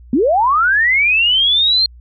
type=linear sweep; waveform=sine; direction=up; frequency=220 to 4237 Hz; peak=-10 dBFS; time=0.13-1.86 s; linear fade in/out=2 ms; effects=added 60 Hz sine -37 dBFS peak until 2 s